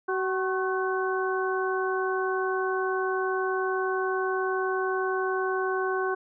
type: harmonic tone with a mistuned harmonic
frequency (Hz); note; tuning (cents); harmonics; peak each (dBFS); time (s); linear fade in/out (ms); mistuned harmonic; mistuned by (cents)
377.6; F#4; +35; 1 / 2 / 3 / 4; -27 / -33 / -32 / -32; 0.08-6.15; 10; 3; -60
effects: none